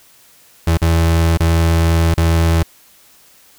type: tone with dropouts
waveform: 35% pulse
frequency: 82.7 Hz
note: E2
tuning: 6 cents sharp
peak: -9 dBFS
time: 0.67-2.63 s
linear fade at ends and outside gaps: 5 ms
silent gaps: 0.773-0.817 / 1.374-1.402 / 2.141-2.176 s
effects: white hiss -48 dBFS RMS until 3.58 s